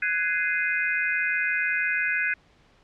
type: chord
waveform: sine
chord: Ab dominant seventh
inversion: third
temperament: just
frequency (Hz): 1495.1 / 1661.2 / 2077 / 2492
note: Gb6 / Ab6 / C7 / Eb7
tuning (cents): +18 / 0 / -13 / +2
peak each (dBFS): -28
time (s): 0.02-2.34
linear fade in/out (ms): 5
effects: pink hiss -59 dBFS RMS until 2.83 s + low-pass 4000 Hz 12 dB/octave